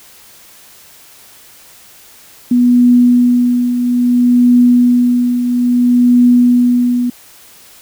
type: tone with tremolo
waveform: sine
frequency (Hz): 244.6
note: B3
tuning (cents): -16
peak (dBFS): -4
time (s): 2.51-7.1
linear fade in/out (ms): 5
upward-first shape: triangle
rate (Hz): 0.6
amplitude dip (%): 60
effects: white hiss -41 dBFS RMS until 7.81 s